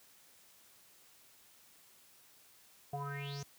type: tone with low-pass filter sweep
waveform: square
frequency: 141.2 Hz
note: C#3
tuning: 32 cents sharp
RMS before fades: -41 dBFS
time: 2.93-3.43 s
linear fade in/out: 2 ms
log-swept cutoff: 670 to 6600 Hz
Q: 9.1
effects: white hiss -63 dBFS RMS until 3.58 s + high-pass 60 Hz 12 dB/octave